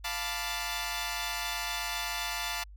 10% pulse chord, B half-diminished seventh, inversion second, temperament equal, 698.5 / 880 / 987.8 / 1174.7 Hz, F5 / A5 / B5 / D6, 0 / 0 / 0 / 0 cents, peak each -29 / -28 / -31 / -31 dBFS, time 0.04-2.64 s, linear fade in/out 10 ms, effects added 50 Hz sine -46 dBFS peak until 2.76 s

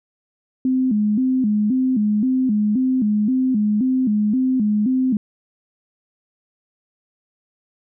sine tone with vibrato, 233.1 Hz, A#3, in tune, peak -15 dBFS, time 0.65-5.17 s, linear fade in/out 2 ms, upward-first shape square, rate 1.9 Hz, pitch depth 180 cents each way, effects none

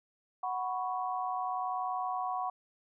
sine chord, F# suspended fourth, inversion none, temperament equal, 740 / 987.8 / 1108.7 Hz, F#5 / B5 / C#6, 0 / 0 / 0 cents, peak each -34 / -38 / -37 dBFS, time 0.43-2.5 s, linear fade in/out 5 ms, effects none

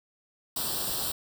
white noise with comb filter, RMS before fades -31 dBFS, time 0.56-1.12 s, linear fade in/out 5 ms, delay 0.23 ms, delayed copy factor +0.8, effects none

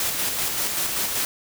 white noise with tremolo, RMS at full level -24 dBFS, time 0-1.25 s, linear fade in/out 2 ms, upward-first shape square, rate 5.2 Hz, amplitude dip 30%, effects none

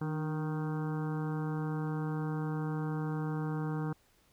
harmonic tone with a mistuned harmonic, 155.56 Hz, D#3, in tune, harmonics 1 / 2 / 3 / 5 / 6 / 7 / 8 / 9 / 10, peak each -33 / -39 / -43 / -47 / -49 / -50 / -51 / -52 / -53 dBFS, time 0.01-3.93 s, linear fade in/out 5 ms, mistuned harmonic 2, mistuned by -47 cents, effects pink hiss -68 dBFS RMS until 4.32 s

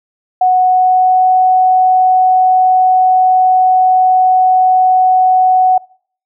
sine tone with pitch glide, 738 to 743.1 Hz, F#5 to F#5, -5 to +7 cents, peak -6 dBFS, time 0.41-5.78 s, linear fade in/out 5 ms, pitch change +12 cents, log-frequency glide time 0.61-1.29 s, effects noise-tail reverb RT60 0.5 s tail -23 dB re dry

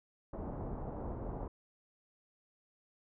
pink low-pass noise, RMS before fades -41 dBFS, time 0.33-1.48 s, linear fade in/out 5 ms, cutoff 910 Hz, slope 24 dB/octave, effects none

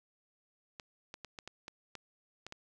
clicks, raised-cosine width 0.2 ms, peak -27 dBFS, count 9, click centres 0.798 / 1.141 / 1.247 / 1.388 / 1.476 / 1.681 / 1.953 / 2.466 / 2.524 s, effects none

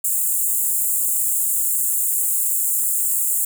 pink high-pass noise, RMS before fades -20 dBFS, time 0.04-3.45 s, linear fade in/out 5 ms, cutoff 7200 Hz, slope 96 dB/octave, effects none

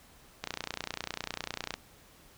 click train, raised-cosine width 0.2 ms, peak -16 dBFS, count 40, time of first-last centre 0.44-1.74 s, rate 30 Hz, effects pink hiss -58 dBFS RMS until 2.37 s

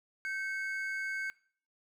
triangle tone pair together, 1552 / 2195 Hz, G6 / C#7, -18 / -18 cents, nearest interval tritone, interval 600 cents, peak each -34 / -37 dBFS, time 0.25-1.3 s, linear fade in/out 0 ms, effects noise-tail reverb RT60 0.5 s tail -22 dB re dry

